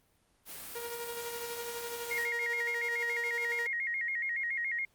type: noise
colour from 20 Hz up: white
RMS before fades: -44 dBFS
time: 0.45-2.28 s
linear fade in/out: 50 ms
type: tone with tremolo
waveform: sawtooth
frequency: 471.6 Hz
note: A#4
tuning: 20 cents sharp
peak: -33 dBFS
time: 0.75-3.67 s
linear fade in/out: 5 ms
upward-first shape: sine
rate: 12 Hz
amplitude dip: 45%
type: tone with vibrato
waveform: sine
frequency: 2008 Hz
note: B6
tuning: 28 cents sharp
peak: -31 dBFS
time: 2.11-4.85 s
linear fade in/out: 2 ms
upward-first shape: square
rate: 7.1 Hz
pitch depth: 110 cents each way
effects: pink hiss -70 dBFS RMS until 4.94 s + Opus 32 kbps